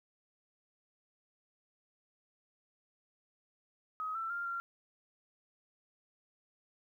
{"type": "tone with pitch steps", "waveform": "sine", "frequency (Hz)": [1265, 1336, 1395, 1379], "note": ["D#6", "E6", "F6", "F6"], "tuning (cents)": [28, 23, -2, -22], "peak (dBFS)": -35, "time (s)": [4, 4.6], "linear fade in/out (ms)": 0, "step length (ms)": 150, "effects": ["12-bit"]}